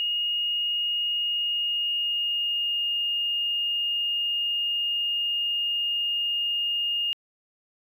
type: tone with pitch glide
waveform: triangle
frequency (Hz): 2861 to 2838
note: F7 to F7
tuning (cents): +41 to +27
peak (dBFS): -20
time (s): 0-7.13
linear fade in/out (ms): 0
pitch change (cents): -14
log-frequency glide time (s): 1.06-2.9
effects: tanh soft clip ceiling -22 dBFS